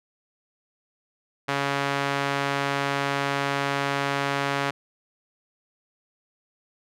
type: tone with band-pass filter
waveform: sawtooth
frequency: 140 Hz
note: C#3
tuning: 18 cents sharp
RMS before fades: -26 dBFS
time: 1.48-4.71 s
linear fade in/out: 10 ms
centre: 1600 Hz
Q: 0.67
effects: none